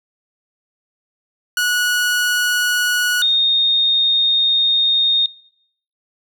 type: tone pair in turn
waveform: sawtooth / sine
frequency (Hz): 1464 / 3689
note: F#6 / A#7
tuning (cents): -19 / -19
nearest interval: octave + major third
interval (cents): 1600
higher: second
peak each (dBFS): -12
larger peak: neither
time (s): 1.57-3.22 / 3.22-5.26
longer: second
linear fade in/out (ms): 2
effects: noise-tail reverb RT60 0.7 s tail -23 dB re dry